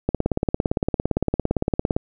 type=click train; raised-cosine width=2 ms; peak=-6 dBFS; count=34; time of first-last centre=0.09-1.965 s; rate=17.6 Hz; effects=none